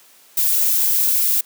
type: noise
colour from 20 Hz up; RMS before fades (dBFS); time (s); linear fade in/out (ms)
violet; -17; 0.37-1.41; 5
effects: white hiss -50 dBFS RMS until 1.45 s + high-pass 200 Hz 12 dB/octave